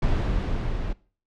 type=noise with level ramp; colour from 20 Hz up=brown; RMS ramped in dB=-21 to -29 dBFS; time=0.02-0.93 s; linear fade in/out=5 ms; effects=noise-tail reverb RT60 0.4 s tail -21 dB re dry + low-pass 4000 Hz 12 dB/octave